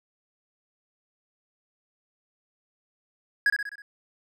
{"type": "tone with echo", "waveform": "triangle", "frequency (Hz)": 1661.2, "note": "G#6", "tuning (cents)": 0, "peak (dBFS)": -16, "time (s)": [3.46, 3.5], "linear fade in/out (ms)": 2, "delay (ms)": 64, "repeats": 5, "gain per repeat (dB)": -5, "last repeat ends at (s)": 3.82, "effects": []}